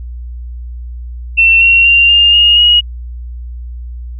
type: tone with pitch steps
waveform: sine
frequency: 2697 / 2735 / 2773 / 2812 / 2851 / 2891 Hz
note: E7 / F7 / F7 / F7 / F7 / F#7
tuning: +39 / -37 / -13 / +11 / +35 / -41 cents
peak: -4 dBFS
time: 1.37-2.81 s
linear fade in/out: 20 ms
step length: 240 ms
effects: added 60 Hz sine -22 dBFS peak until 4.19 s